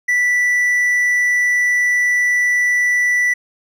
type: tone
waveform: triangle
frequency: 1968 Hz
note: B6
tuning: 7 cents flat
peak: -11 dBFS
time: 0.08-3.34 s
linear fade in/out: 10 ms
effects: none